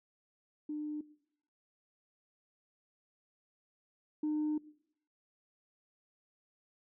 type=tone pair in turn; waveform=sine; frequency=300.5 / 303.8 Hz; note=D4 / D#4; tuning=+40 / -41 cents; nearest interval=unison; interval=19 cents; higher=second; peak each=-35 / -29 dBFS; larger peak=second; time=0.69-1.01 / 4.23-4.58 s; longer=second; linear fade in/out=5 ms; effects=noise-tail reverb RT60 0.7 s tail -20 dB re dry + tanh soft clip ceiling -28 dBFS